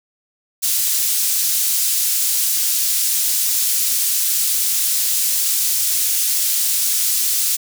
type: high-pass noise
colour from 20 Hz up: pink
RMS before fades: -18 dBFS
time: 0.62-7.57 s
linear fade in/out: 20 ms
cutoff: 6500 Hz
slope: 12 dB/octave
effects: none